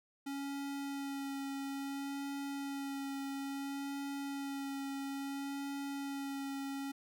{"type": "tone with vibrato", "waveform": "square", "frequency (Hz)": 277.2, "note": "C#4", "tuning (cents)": 0, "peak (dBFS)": -39, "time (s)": [0.26, 6.92], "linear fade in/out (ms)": 10, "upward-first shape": "sine", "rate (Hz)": 0.59, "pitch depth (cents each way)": 14, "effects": []}